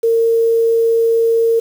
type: tone with quantisation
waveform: sine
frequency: 457.7 Hz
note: A#4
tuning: 32 cents flat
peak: -10 dBFS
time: 0.03-1.6 s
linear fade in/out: 10 ms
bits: 6
effects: none